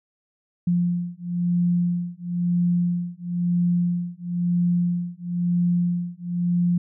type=beating tone pair; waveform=sine; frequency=174.6 / 175.6 Hz; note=F3 / F3; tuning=0 / +10 cents; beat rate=1 Hz; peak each=-23 dBFS; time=0.67-6.78 s; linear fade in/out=5 ms; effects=none